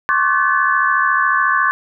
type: tone cluster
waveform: sine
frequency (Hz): 1078 / 1152 / 1513 / 1728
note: C#6 / D6 / F#6 / A6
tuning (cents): -49 / -34 / +38 / -32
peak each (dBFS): -18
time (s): 0.09-1.71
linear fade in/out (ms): 0
effects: none